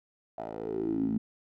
10% pulse tone with band-pass filter sweep, 55 Hz, A1, in tune, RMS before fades -32 dBFS, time 0.38-1.18 s, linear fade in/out 5 ms, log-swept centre 670 to 220 Hz, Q 8.1, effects none

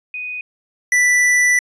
sine / square tone pair in turn, 2489 / 1975.5 Hz, D#7 / B6, 0 / 0 cents, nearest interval major third, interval 400 cents, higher first, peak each -24 / -12 dBFS, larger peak second, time 0.14-0.41 / 0.92-1.59 s, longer second, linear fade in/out 2 ms, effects resampled to 22050 Hz

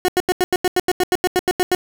30% pulse tone bursts, 364.1 Hz, F#4, 28 cents flat, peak -11 dBFS, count 15, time 0.05-1.749 s, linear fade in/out 0 ms, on 33 ms, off 86 ms, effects none

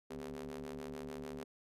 sawtooth ring-modulated tone, 73.42 Hz, D2, in tune, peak -36 dBFS, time 0.1-1.44 s, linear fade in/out 10 ms, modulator 327 Hz, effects resampled to 32000 Hz

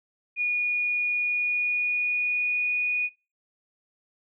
sine tone with pitch glide, 2448 to 2466 Hz, D#7 to D#7, -29 to -16 cents, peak -22 dBFS, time 0.36-3.1 s, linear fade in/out 50 ms, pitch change +13 cents, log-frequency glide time 1.17-2.9 s, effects noise-tail reverb RT60 0.3 s tail -22 dB re dry

